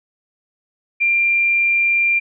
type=tone; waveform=sine; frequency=2381 Hz; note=D7; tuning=23 cents sharp; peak=-13 dBFS; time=1-2.2 s; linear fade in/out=20 ms; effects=none